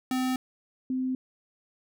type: tone pair in turn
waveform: square / sine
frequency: 256.9 / 258.1 Hz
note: C4 / C4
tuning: -32 / -23 cents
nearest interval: unison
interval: 9 cents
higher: second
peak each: -26 dBFS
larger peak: neither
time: 0.11-0.36 / 0.9-1.15 s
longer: neither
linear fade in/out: 2 ms
effects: none